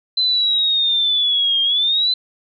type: linear two-way sweep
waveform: sine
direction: down then up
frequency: 4059 to 3200 to 4059 Hz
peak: -14 dBFS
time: 0.17-2.14 s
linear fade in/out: 5 ms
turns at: 1.62 s
effects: none